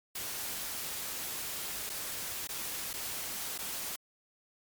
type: noise with dropouts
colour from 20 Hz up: white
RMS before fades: -38 dBFS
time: 0.15-3.96 s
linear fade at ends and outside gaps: 5 ms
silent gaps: 1.895-1.899 / 2.473-2.489 / 2.932-2.937 / 3.58-3.587 s
effects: MP3 96 kbps